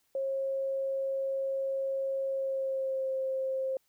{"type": "tone with pitch glide", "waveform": "sine", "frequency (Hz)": [540, 529.2], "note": ["C#5", "C5"], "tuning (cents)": [-45, 20], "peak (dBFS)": -29, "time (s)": [0.15, 3.77], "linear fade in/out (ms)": 2, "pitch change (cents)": -35, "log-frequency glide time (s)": [2.27, 3.11], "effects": ["white hiss -73 dBFS RMS until 3.88 s"]}